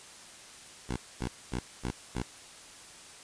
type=tone bursts; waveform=10% pulse; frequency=61.74 Hz; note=B1; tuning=in tune; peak=-23 dBFS; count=5; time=0.89-2.225 s; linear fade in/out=5 ms; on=75 ms; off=240 ms; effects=white hiss -50 dBFS RMS until 3.23 s + resampled to 22050 Hz